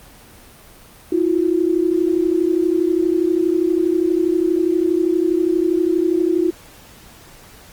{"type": "tone pair together", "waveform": "sine", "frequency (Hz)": [327.4, 359.8], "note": ["E4", "F#4"], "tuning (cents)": [-12, -48], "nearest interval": "major second", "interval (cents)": 164, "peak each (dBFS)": [-17, -17], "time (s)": [1.12, 6.51], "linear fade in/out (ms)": 5, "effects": ["pink hiss -44 dBFS RMS until 7.72 s", "Opus 24 kbps"]}